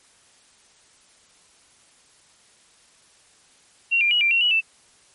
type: tone with pitch steps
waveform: sine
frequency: 2748 / 2390 / 2911 / 2366 / 2735 / 2929 / 2655 Hz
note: F7 / D7 / F#7 / D7 / F7 / F#7 / E7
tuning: -29 / +30 / -29 / +12 / -37 / -18 / +12 cents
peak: -16 dBFS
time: 3.91-4.61 s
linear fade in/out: 20 ms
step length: 100 ms
effects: white hiss -56 dBFS RMS until 5.14 s + MP3 48 kbps